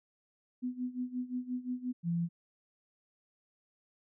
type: tone with tremolo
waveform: sine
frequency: 250 Hz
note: B3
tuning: 21 cents sharp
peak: -31 dBFS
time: 0.62-1.93 s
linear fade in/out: 20 ms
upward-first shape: sine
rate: 5.7 Hz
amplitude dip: 85%
type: tone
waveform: sine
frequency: 170 Hz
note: F3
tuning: 46 cents flat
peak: -29 dBFS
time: 2.03-2.29 s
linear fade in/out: 50 ms
effects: none